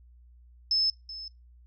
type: tone with echo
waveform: sine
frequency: 5230 Hz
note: E8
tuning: 15 cents flat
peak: -22 dBFS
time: 0.71-0.9 s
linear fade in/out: 2 ms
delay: 380 ms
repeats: 1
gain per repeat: -15 dB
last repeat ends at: 1.28 s
effects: noise-tail reverb RT60 0.2 s tail -20 dB re dry + added 60 Hz sine -52 dBFS peak until 1.66 s